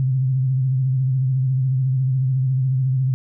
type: tone with vibrato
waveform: sine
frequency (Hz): 130.81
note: C3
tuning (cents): 0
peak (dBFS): -16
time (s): 0-3.14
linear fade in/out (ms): 0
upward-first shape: sine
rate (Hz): 14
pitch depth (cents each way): 53
effects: none